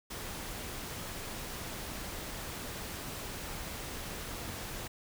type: noise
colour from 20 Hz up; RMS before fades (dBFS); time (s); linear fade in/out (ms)
pink; -41; 0.1-4.88; 10
effects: none